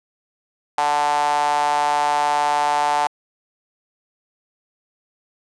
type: tone with high-pass filter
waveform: sawtooth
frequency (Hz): 146.83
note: D3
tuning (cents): 0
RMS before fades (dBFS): -19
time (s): 0.78-3.07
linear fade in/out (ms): 0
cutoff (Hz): 820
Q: 9.5
effects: resampled to 22050 Hz